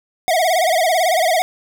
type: tone with vibrato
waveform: square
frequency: 688 Hz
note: F5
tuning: 26 cents flat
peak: -14 dBFS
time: 0.28-1.42 s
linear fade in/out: 0 ms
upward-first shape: sine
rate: 18 Hz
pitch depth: 150 cents each way
effects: none